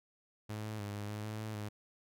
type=tone with pitch steps; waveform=sawtooth; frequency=106.7 / 108.1 / 102.3 / 103.2 / 105.6 / 107.9 / 108.9 / 104.8 Hz; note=G#2 / A2 / G#2 / G#2 / G#2 / A2 / A2 / G#2; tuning=+47 / -30 / -26 / -10 / +29 / -33 / -17 / +16 cents; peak=-35 dBFS; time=0.49-1.69 s; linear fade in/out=10 ms; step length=150 ms; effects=none